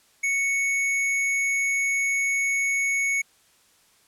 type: tone with hard clipping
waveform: sine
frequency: 2217 Hz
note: C#7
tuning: in tune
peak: -23 dBFS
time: 0.23-3.22 s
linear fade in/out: 10 ms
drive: 13 dB
effects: white hiss -60 dBFS RMS until 4.07 s + low-pass 11000 Hz 12 dB/octave